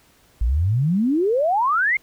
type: exponential sweep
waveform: sine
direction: up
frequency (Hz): 51.91 to 2189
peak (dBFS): -16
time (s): 0.41-1.97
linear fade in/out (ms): 5
effects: pink hiss -56 dBFS RMS until 2.02 s